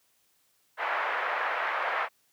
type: band-pass noise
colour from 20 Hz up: white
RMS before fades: -30 dBFS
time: 0.77-2.09 s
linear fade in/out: 50 ms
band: 570 to 1900 Hz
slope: 24 dB/octave
effects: white hiss -69 dBFS RMS until 2.32 s + high-pass 60 Hz 12 dB/octave